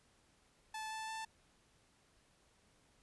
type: tone with pitch steps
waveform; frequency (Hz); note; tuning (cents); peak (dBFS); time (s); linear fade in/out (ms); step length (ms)
sawtooth; 872 / 878.6 / 885.2; A5 / A5 / A5; -16 / -3 / +10; -38; 0.74-1.25; 5; 170
effects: pink hiss -71 dBFS RMS until 3.02 s + resampled to 24000 Hz